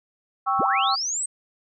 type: chord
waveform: sine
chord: C# diminished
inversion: second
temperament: equal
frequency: 784 / 1108.7 / 1318.5 Hz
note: G5 / C#6 / E6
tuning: 0 / 0 / 0 cents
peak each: -24 dBFS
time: 0.46-0.96 s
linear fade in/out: 20 ms
type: linear sweep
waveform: sine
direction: up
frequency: 94.3 to 8390 Hz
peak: -24 dBFS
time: 0.59-1.26 s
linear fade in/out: 5 ms
effects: none